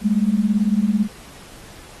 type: beating tone pair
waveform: sine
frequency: 200 / 218 Hz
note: G3 / A3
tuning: +35 / -16 cents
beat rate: 18 Hz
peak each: -18 dBFS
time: 0.01-1.08 s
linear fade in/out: 50 ms
effects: pink hiss -43 dBFS RMS until 2 s + AAC 32 kbps